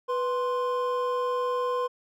triangle tone pair together, 493.6 / 1046.5 Hz, B4 / C6, -1 / 0 cents, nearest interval octave + minor second, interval 1301 cents, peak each -25 / -27 dBFS, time 0.08-1.88 s, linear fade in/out 20 ms, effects none

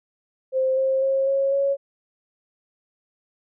sine tone with pitch steps, 523.3 / 530.9 / 538.6 / 546.5 / 554.4 Hz, C5 / C5 / C#5 / C#5 / C#5, 0 / +25 / -50 / -25 / 0 cents, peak -18 dBFS, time 0.52-1.77 s, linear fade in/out 50 ms, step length 250 ms, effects none

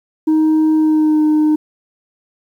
sine tone with pitch glide, 312.9 to 306.1 Hz, D#4 to D#4, +10 to -28 cents, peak -7 dBFS, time 0.27-1.56 s, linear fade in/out 10 ms, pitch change -38 cents, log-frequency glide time 0.75-1.23 s, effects tanh soft clip ceiling -9 dBFS + 8-bit

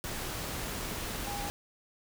sine tone in noise, 811 Hz, G#5, 41 cents flat, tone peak -38 dBFS, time 1.27-1.49 s, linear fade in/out 0 ms, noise pink, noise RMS -37 dBFS, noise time 0.04-1.5 s, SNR -4 dB, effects none

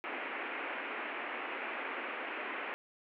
white band-pass noise, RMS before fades -40 dBFS, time 0.04-2.74 s, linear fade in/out 0 ms, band 250 to 2600 Hz, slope 48 dB/octave, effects none

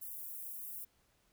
white high-pass noise, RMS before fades -45 dBFS, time 0.01-0.85 s, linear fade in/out 10 ms, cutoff 11000 Hz, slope 24 dB/octave, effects pink hiss -73 dBFS RMS until 1.32 s

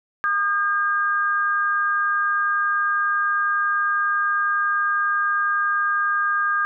sine tone pair together, 1221 / 1611 Hz, D#6 / G6, -33 / +47 cents, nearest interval perfect fourth, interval 480 cents, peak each -21 dBFS, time 0.24-6.65 s, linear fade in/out 0 ms, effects none

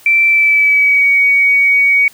sine tone with pitch glide, 2338 to 2248 Hz, D7 to C#7, -8 to +24 cents, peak -7 dBFS, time 0.06-2.08 s, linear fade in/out 2 ms, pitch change -68 cents, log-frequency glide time 0.26-1.11 s, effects white hiss -43 dBFS RMS until 2.13 s

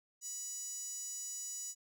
sawtooth tone with high-pass filter, 980 Hz, B5, 14 cents flat, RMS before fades -43 dBFS, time 0.21-1.75 s, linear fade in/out 50 ms, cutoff 6700 Hz, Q 8.6, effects none

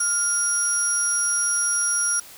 sine tone cluster, 1396 / 5720 / 10110 Hz, F6 / F8 / D#9, -1 / +41 / +27 cents, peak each -28 / -24 / -22 dBFS, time 0-2.2 s, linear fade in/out 5 ms, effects white hiss -44 dBFS RMS until 2.37 s

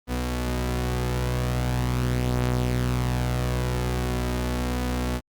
sawtooth tone pair together, 61.84 / 123.47 Hz, B1 / B2, +3 / 0 cents, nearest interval octave, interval 1197 cents, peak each -22 dBFS, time 0.07-5.21 s, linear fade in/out 50 ms, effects Opus 32 kbps

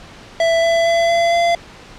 square tone with pitch steps, 663 / 668.4 / 673.8 / 679.3 / 684.8 Hz, E5 / E5 / E5 / F5 / F5, +10 / +24 / +38 / -48 / -34 cents, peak -13 dBFS, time 0.4-1.55 s, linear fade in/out 2 ms, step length 230 ms, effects pink hiss -39 dBFS RMS until 1.98 s + low-pass 5000 Hz 12 dB/octave

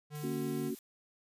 square tone, 149.2 Hz, D3, 28 cents sharp, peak -40 dBFS, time 0.1-0.72 s, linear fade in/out 50 ms
blue noise, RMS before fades -50 dBFS, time 0.15-0.79 s, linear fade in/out 2 ms
sine chord, F# major, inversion first, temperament just, 231.2 / 277.5 / 370 Hz, A#3 / C#4 / F#4, -14 / +2 / 0 cents, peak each -38 dBFS, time 0.23-0.75 s, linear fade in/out 10 ms
effects resampled to 32000 Hz

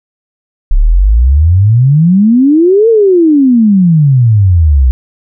sine exponential two-way sweep, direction up then down, 32.7 to 466.2 to 60.8 Hz, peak -3 dBFS, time 0.71-4.91 s, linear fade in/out 0 ms, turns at 2.89 s, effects none

